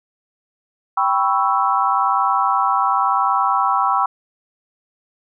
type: chord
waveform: sine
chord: C# half-diminished seventh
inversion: second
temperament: equal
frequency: 784 / 987.8 / 1108.7 / 1318.5 Hz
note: G5 / B5 / C#6 / E6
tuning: 0 / 0 / 0 / 0 cents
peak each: -20 dBFS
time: 0.97-4.06 s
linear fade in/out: 5 ms
effects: none